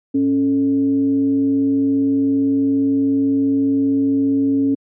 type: tone with frequency modulation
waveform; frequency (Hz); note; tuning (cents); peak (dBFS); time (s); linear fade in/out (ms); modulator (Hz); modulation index
sine; 275.3; C#4; -12; -13; 0.14-4.75; 10; 166; 0.39
effects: high-pass 150 Hz 12 dB/octave